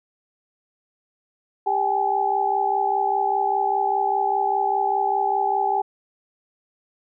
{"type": "tone cluster", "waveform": "sine", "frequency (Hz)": [398.2, 779, 844], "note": ["G4", "G5", "G#5"], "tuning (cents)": [27, -11, 28], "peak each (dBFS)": [-27, -22, -22], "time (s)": [1.66, 5.82], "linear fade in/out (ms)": 10, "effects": []}